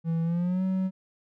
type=tone with pitch glide; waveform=triangle; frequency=164.81 to 188.23 Hz; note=E3 to F#3; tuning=0 to +30 cents; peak=-22 dBFS; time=0.04-0.91 s; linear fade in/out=50 ms; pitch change=+230 cents; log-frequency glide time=0.23-0.63 s; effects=none

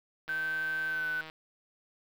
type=click train; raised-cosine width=0.3 ms; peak=-29 dBFS; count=162; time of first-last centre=0.28-1.299 s; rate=158 Hz
type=tone with pitch glide; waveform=sine; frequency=1544 to 1499.2 Hz; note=G6 to F#6; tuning=-27 to +22 cents; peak=-30 dBFS; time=0.29-1.21 s; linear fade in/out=2 ms; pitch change=-51 cents; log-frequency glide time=0.87-1.08 s
effects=9-bit

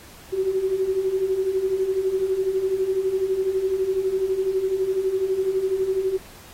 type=beating tone pair; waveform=sine; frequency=370.9 / 382.9 Hz; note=F#4 / G4; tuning=+4 / -41 cents; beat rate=12 Hz; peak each=-27 / -21 dBFS; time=0.32-6.18 s; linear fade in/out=20 ms; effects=pink hiss -46 dBFS RMS until 6.53 s + AAC 48 kbps

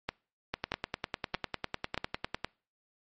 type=two click trains; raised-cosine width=0.3 ms; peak=-15 / -15 dBFS; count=20 / 4; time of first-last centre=0.54-2.446 / 0.09-1.977 s; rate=9.97 / 1.59 Hz; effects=noise-tail reverb RT60 0.4 s tail -26 dB re dry + MP3 32 kbps

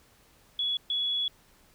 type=tone bursts at uneven times; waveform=sine; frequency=3382 Hz; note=G#7; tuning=31 cents sharp; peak=-26 dBFS; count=2; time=0.59-0.77 / 0.9-1.28 s; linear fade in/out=2 ms; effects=pink hiss -61 dBFS RMS until 1.74 s

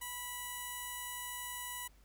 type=tone with notch filter; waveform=5% pulse; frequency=981 Hz; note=B5; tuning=12 cents flat; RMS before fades=-43 dBFS; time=0.01-1.88 s; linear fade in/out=10 ms; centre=4800 Hz; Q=0.82; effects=added 50 Hz sine -61 dBFS peak until 2.04 s + pink hiss -69 dBFS RMS until 2.04 s

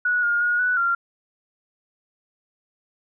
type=tone with pitch steps; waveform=sine; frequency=1465 / 1419 / 1441 / 1482 / 1384 Hz; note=F#6 / F6 / F#6 / F#6 / F6; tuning=-18 / +27 / -46 / +2 / -16 cents; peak=-18 dBFS; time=0.05-0.95 s; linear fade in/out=5 ms; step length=180 ms; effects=none

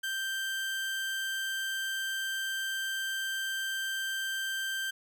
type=tone; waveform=30% pulse; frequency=1568 Hz; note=G6; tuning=in tune; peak=-29 dBFS; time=0.03-4.91 s; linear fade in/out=10 ms; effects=none

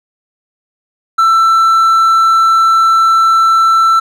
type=tone; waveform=triangle; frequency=1334 Hz; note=E6; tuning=20 cents sharp; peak=-4 dBFS; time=1.18-4 s; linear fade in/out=10 ms; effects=none

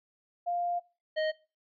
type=tone pair in turn; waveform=sine / square; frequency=700 / 623.6 Hz; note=F5 / D#5; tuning=+4 / +4 cents; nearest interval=major second; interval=200 cents; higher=first; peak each=-28 dBFS; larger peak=neither; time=0.46-0.8 / 1.16-1.32 s; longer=first; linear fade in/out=20 ms; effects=noise-tail reverb RT60 0.3 s tail -20 dB re dry + resampled to 11025 Hz

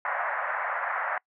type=band-pass noise; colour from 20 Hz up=white; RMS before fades=-30 dBFS; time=0.05-1.18 s; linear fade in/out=2 ms; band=590 to 1900 Hz; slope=48 dB/octave; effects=noise-tail reverb RT60 0.1 s tail -25 dB re dry

